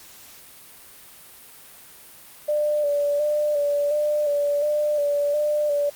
sine tone with vibrato, 587.3 Hz, D5, in tune, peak -19 dBFS, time 2.48-5.9 s, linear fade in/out 10 ms, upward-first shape square, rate 1.4 Hz, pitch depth 28 cents each way, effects white hiss -46 dBFS RMS until 5.95 s + Opus 48 kbps

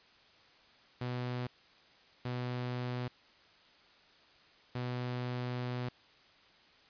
sawtooth tone bursts at uneven times, 123.9 Hz, B2, 6 cents sharp, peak -31 dBFS, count 3, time 1.01-1.47 / 2.25-3.08 / 4.75-5.89 s, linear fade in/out 5 ms, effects white hiss -62 dBFS RMS until 6.89 s + resampled to 11025 Hz

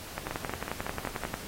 two click trains, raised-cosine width 0.5 ms, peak -17 / -18 dBFS, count 14 / 6, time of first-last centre 0.18-1.341 / 0.31-1.236 s, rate 11.2 / 5.4 Hz, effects pink hiss -43 dBFS RMS until 1.47 s + AAC 48 kbps

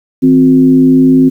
sine tone with frequency modulation, 261.6 Hz, C4, in tune, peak -3 dBFS, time 0.22-1.3 s, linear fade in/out 20 ms, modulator 99.1 Hz, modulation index 0.52, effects 7-bit

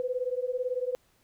sine beating tone pair, 493.9 / 511.9 Hz, B4 / C5, 0 / -38 cents, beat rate 18 Hz, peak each -31 dBFS, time 0-0.95 s, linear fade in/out 0 ms, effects pink hiss -67 dBFS RMS until 1.23 s

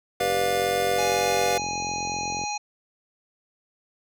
square chord, G dominant seventh, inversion none, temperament just, 392 / 490 / 588 / 705.6 Hz, G4 / B4 / D5 / F5, 0 / -14 / +2 / +18 cents, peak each -30 / -27 / -32 / -26 dBFS, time 0.2-1.58 s, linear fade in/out 5 ms
click train, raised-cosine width 2 ms, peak -23 dBFS, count 99, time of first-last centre 0.21-2.437 s, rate 44 Hz
harmonic tone, 830.6 Hz, G#5, in tune, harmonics 1 / 3 / 5 / 7 / 8, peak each -29 / -34 / -36 / -37 / -38 dBFS, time 0.98-2.58 s, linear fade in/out 10 ms
effects high-pass 60 Hz 12 dB/octave

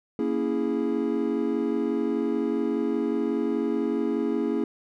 triangle chord, A# half-diminished seventh, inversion none, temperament equal with one note detuned, 233.1 / 278.1 / 329.6 / 415.3 Hz, A#3 / C#4 / E4 / G#4, 0 / +6 / 0 / 0 cents, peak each -27 dBFS, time 0.19-4.64 s, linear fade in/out 2 ms, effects none

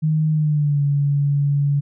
sine tone with pitch glide, 155.56 to 142.65 Hz, D#3 to C#3, 0 to +50 cents, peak -15 dBFS, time 0.02-1.81 s, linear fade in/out 20 ms, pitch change -150 cents, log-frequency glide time 0.31-0.82 s, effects none

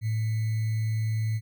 sine tone with sample-and-hold, 110 Hz, A2, in tune, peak -24 dBFS, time 0.01-1.41 s, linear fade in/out 50 ms, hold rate 2100 Hz, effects none

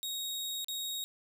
sawtooth tone with dropouts, 3765 Hz, A#7, 16 cents sharp, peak -32 dBFS, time 0.03-1.04 s, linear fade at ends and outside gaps 0 ms, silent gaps 0.645-0.684 s, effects none

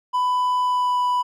triangle tone with pitch glide, 997 to 989.5 Hz, B5 to B5, +16 to +3 cents, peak -16 dBFS, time 0.13-1.23 s, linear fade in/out 20 ms, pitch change -13 cents, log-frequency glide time 0.63-1 s, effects none

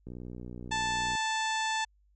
click train, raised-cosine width 3 ms, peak -30 dBFS, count 67, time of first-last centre 0.07-1.152 s, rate 61 Hz
harmonic tone, 880 Hz, A5, in tune, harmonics 1 / 2 / 3 / 4 / 5 / 6 / 7 / 8 / 9, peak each -31 / -34 / -39 / -38 / -43 / -48 / -44 / -45 / -47 dBFS, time 0.71-1.85 s, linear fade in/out 10 ms
effects added 50 Hz sine -63 dBFS peak until 2.15 s

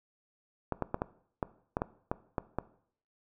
clicks, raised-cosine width 1 ms, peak -16 dBFS, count 10, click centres 0.723 / 0.823 / 0.944 / 1.019 / 1.428 / 1.769 / 1.819 / 2.115 / 2.382 / 2.586 s, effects noise-tail reverb RT60 0.6 s tail -18 dB re dry

